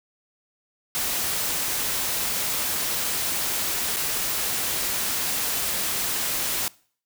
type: noise with dropouts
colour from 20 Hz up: white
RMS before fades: -26 dBFS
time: 0.95-6.68 s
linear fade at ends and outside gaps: 0 ms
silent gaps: 3.962-3.968 s
effects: noise-tail reverb RT60 0.5 s tail -23 dB re dry